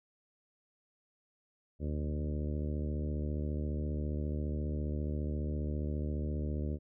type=harmonic tone with a mistuned harmonic; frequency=74.7 Hz; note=D2; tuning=30 cents sharp; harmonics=1 / 2 / 3 / 4 / 5 / 6 / 7 / 8; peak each=-34 / -40 / -41 / -44 / -46 / -50 / -50 / -52 dBFS; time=1.79-6.79 s; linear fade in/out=50 ms; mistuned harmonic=1; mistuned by=+28 cents; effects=none